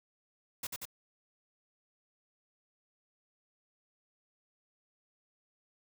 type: noise with echo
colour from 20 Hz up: white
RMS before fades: -38 dBFS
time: 0.63-0.67 s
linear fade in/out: 5 ms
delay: 92 ms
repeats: 2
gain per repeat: -2 dB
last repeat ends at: 0.854 s
effects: none